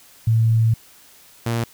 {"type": "tone pair in turn", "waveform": ["sine", "sawtooth"], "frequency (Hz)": [112.9, 116.54], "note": ["A2", "A#2"], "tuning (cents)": [45, 0], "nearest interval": "minor second", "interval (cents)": 55, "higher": "second", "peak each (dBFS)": [-13, -16], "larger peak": "first", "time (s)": [[0.27, 0.74], [1.46, 1.64]], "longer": "first", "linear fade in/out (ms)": 5, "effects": ["white hiss -49 dBFS RMS until 1.73 s"]}